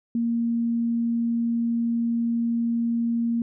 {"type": "tone", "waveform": "sine", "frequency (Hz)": 233.1, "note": "A#3", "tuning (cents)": 0, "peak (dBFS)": -21, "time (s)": [0.15, 3.42], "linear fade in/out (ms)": 2, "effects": []}